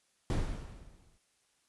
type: noise with exponential decay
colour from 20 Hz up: brown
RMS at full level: -28 dBFS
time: 0.3-1.18 s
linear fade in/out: 1 ms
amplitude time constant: 190 ms
effects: white hiss -73 dBFS RMS until 1.68 s + resampled to 24000 Hz